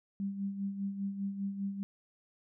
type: tone with tremolo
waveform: sine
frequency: 197.7 Hz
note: G3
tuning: 15 cents sharp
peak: -31 dBFS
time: 0.2-1.83 s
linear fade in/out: 0 ms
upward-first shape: sine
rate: 5 Hz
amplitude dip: 60%
effects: none